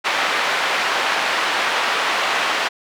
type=band-pass noise; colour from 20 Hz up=pink; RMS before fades=-20 dBFS; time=0.04-2.69 s; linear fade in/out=20 ms; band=820 to 3100 Hz; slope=12 dB/octave; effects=none